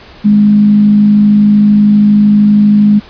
sine tone with frequency modulation, 207.7 Hz, G#3, in tune, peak -3 dBFS, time 0.24-3 s, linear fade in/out 20 ms, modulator 52.8 Hz, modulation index 0.21, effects pink hiss -35 dBFS RMS until 3.09 s + resampled to 11025 Hz

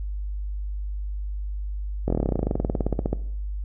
slowing click train, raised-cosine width 2 ms, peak -10 dBFS, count 26, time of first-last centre 2.08-3.13 s, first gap 22 ms, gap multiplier 1.05, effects noise-tail reverb RT60 0.7 s tail -18 dB re dry + added 50 Hz sine -27 dBFS peak until 3.64 s

